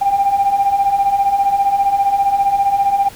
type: beating tone pair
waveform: sine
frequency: 784 / 799 Hz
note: G5 / G5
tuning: 0 / +33 cents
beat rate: 15 Hz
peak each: -17 / -12 dBFS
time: 0.01-3.09 s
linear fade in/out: 10 ms
effects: tanh soft clip ceiling -6 dBFS + pink hiss -38 dBFS RMS until 3.15 s